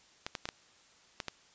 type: clicks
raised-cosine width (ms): 0.2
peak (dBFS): -18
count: 6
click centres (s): 0.265 / 0.352 / 0.455 / 0.489 / 1.202 / 1.283
effects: white hiss -62 dBFS RMS until 1.54 s + resampled to 16000 Hz